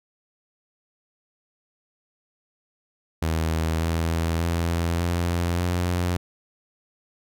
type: tone with pitch steps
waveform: sawtooth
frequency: 80.6 / 82.48 / 84.41 / 86.38 / 88.4 Hz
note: E2 / E2 / E2 / F2 / F2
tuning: -38 / +2 / +42 / -18 / +22 cents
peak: -18 dBFS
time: 3.22-6.17 s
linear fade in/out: 5 ms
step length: 590 ms
effects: none